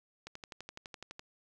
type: click train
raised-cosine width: 0.2 ms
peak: -27 dBFS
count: 12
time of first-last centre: 0.27-1.194 s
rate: 11.9 Hz
effects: none